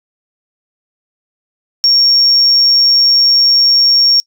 sine tone, 5530 Hz, F8, 18 cents flat, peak -5 dBFS, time 1.84-4.2 s, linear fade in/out 0 ms, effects noise-tail reverb RT60 0.1 s tail -26 dB re dry + tanh soft clip ceiling -1 dBFS

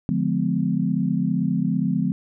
sine chord, D diminished seventh, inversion none, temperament just, 146.83 / 176.2 / 211.4 / 253.7 Hz, D3 / F3 / Ab3 / Cb4, 0 / +16 / +31 / +47 cents, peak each -27 / -23 / -25 / -25 dBFS, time 0.09-2.12 s, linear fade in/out 0 ms, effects none

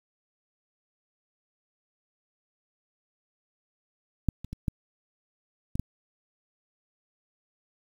clicks, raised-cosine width 5 ms, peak -11 / -26 / -23 / -14 / -18 / -15 dBFS, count 6, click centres 4.287 / 4.446 / 4.53 / 4.682 / 5.755 / 5.796 s, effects 8-bit

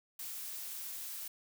blue noise, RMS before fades -43 dBFS, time 0.19-1.28 s, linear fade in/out 5 ms, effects none

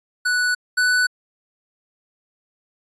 square tone pair in turn, 1480 / 1490.3 Hz, F#6 / F#6, 0 / +12 cents, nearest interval unison, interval 12 cents, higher second, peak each -18 / -16 dBFS, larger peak second, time 0.25-0.55 / 0.77-1.07 s, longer neither, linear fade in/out 10 ms, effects resampled to 22050 Hz

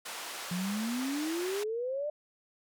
pink band-pass noise, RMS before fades -41 dBFS, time 0.05-1.64 s, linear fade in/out 10 ms, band 700 to 12000 Hz, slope 12 dB/octave
sine exponential sweep, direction up, 172.8 to 608 Hz, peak -31 dBFS, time 0.51-2.1 s, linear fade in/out 5 ms
effects none

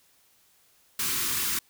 white band-stop noise, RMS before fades -28 dBFS, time 0.99-1.59 s, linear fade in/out 5 ms, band 420 to 960 Hz, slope 48 dB/octave, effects white hiss -63 dBFS RMS until 1.69 s

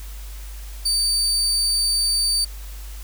30% pulse tone, 4605 Hz, D8, 35 cents flat, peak -15 dBFS, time 0.85-2.45 s, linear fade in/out 10 ms, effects added 50 Hz sine -32 dBFS peak until 3.03 s + white hiss -44 dBFS RMS until 3.03 s

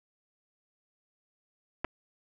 clicks, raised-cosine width 0.5 ms, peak -17 dBFS, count 2, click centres 1.845 / 1.848 s, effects none

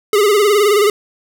square tone with vibrato, 412.7 Hz, G#4, 11 cents flat, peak -10 dBFS, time 0.13-0.9 s, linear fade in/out 2 ms, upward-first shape sine, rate 19 Hz, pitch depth 79 cents each way, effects none

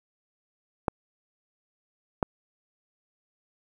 clicks, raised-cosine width 1 ms, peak -9 dBFS, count 2, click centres 0.882 / 2.228 s, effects 8-bit

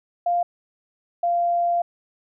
sine tone pair in turn, 698.5 / 692.9 Hz, F5 / F5, 0 / -14 cents, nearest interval unison, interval 14 cents, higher first, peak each -18 dBFS, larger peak neither, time 0.26-0.43 / 1.23-1.82 s, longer second, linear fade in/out 5 ms, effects none

